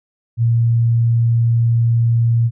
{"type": "tone", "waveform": "sine", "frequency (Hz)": 116.54, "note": "A#2", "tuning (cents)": 0, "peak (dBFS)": -11, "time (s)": [0.37, 2.51], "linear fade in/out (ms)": 50, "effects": []}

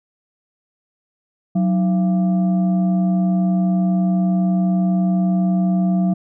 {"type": "tone with frequency modulation", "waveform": "sine", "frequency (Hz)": 185, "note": "F#3", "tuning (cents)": 0, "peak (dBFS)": -14, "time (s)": [1.55, 6.14], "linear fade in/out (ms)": 10, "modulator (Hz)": 498, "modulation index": 0.43, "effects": []}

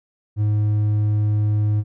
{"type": "tone with hard clipping", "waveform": "sine", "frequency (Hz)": 105.3, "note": "G#2", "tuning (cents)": 24, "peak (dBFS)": -17, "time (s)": [0.36, 1.84], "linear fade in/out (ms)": 50, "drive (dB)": 3, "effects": []}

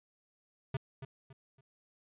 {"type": "tone with echo", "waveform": "square", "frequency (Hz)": 133.6, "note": "C3", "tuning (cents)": 36, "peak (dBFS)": -32, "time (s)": [0.74, 0.77], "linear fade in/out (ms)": 5, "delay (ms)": 280, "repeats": 3, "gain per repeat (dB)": -10, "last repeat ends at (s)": 1.61, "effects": ["resampled to 8000 Hz"]}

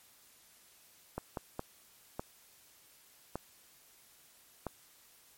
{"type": "clicks", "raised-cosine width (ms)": 1, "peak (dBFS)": -22, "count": 6, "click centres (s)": [1.18, 1.372, 1.594, 2.195, 3.356, 4.667], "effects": ["white hiss -62 dBFS RMS until 5.37 s", "MP3 64 kbps"]}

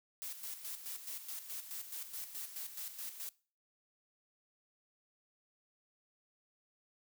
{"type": "noise with tremolo", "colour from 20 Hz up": "blue", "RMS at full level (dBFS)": -43, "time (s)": [0.22, 3.29], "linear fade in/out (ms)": 0, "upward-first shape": "square", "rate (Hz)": 4.7, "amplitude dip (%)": 60, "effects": ["noise-tail reverb RT60 0.4 s tail -22 dB re dry"]}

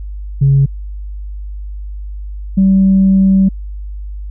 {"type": "tone pair in turn", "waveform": "sine", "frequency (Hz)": [137.8, 192.25], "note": ["C#3", "G3"], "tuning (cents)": [-10, -33], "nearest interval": "tritone", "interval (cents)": 577, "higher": "second", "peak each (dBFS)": -5, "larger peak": "neither", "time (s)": [[0.41, 0.66], [2.57, 3.49]], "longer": "second", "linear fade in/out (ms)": 10, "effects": ["tanh soft clip ceiling -2 dBFS", "added 50 Hz sine -22 dBFS peak until 4.3 s"]}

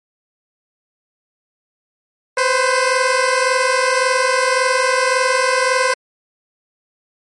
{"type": "tone pair together", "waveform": "15% pulse", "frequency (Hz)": [504, 525.8], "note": ["B4", "C5"], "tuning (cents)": [35, 8], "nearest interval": "minor second", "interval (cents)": 73, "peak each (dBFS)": -10, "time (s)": [2.37, 5.94], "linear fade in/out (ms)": 5, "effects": ["MP3 48 kbps"]}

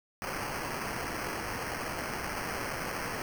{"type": "noise with sample-and-hold", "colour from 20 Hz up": "white", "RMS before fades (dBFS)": -36, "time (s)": [0.22, 3.22], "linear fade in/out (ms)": 0, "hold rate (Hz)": 3675, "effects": []}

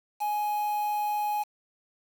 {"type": "tone with quantisation", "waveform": "triangle", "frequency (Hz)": 836, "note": "G#5", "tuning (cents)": 11, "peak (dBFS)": -24, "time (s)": [0.2, 1.44], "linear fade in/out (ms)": 20, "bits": 7, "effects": []}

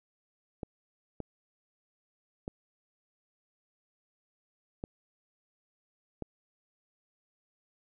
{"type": "clicks", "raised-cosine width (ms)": 2, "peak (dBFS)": -23, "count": 5, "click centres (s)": [0.632, 1.203, 2.479, 4.839, 6.223], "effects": []}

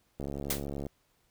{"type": "click train", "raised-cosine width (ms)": 2, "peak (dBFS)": -24, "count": 48, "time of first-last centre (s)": [0.2, 0.867], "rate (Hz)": 70.5}
{"type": "noise with exponential decay", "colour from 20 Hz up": "white", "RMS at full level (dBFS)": -26, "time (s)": [0.5, 0.66], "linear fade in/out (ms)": 5, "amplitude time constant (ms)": 33}
{"effects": ["pink hiss -71 dBFS RMS until 1.3 s"]}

